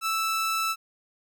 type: tone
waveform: sawtooth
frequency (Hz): 1318.5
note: E6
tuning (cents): 0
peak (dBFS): -21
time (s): 0.01-0.76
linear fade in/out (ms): 50
effects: none